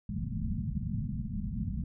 white low-pass noise, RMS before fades -34 dBFS, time 0.09-1.84 s, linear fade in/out 5 ms, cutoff 230 Hz, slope 96 dB/octave, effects none

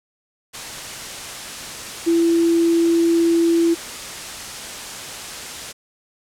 sine tone in noise, 335.2 Hz, E4, 29 cents sharp, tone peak -13 dBFS, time 2.06-3.75 s, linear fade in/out 20 ms, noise white, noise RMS -31 dBFS, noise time 0.53-5.73 s, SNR +15 dB, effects low-pass 9000 Hz 12 dB/octave

